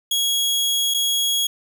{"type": "tone with dropouts", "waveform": "sawtooth", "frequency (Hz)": 3320, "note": "G#7", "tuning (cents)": -1, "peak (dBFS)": -15, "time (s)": [0.11, 1.47], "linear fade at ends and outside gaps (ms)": 5, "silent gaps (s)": [0.94, 0.944], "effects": []}